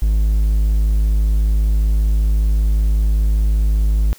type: tone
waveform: triangle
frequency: 52.6 Hz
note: G#1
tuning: 23 cents sharp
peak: -10 dBFS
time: 0.02-4.13 s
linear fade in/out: 0 ms
effects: white hiss -45 dBFS RMS until 4.18 s